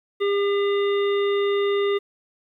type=harmonic tone; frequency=402.4 Hz; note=G4; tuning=45 cents sharp; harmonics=1 / 3 / 5 / 7 / 9; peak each=-19 / -31 / -33 / -39 / -36 dBFS; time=0.2-1.99 s; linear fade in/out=20 ms; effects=10-bit